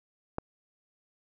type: click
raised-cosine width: 1 ms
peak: -17 dBFS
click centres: 0.384 s
effects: none